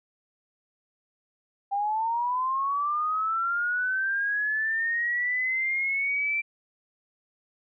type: linear sweep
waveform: sine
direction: up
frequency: 790 to 2349 Hz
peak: -24 dBFS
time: 1.71-6.42 s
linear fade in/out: 20 ms
effects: none